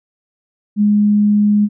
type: tone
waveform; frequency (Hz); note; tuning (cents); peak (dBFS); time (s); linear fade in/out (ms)
sine; 207.7; G#3; 0; -9; 0.76-1.69; 50
effects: none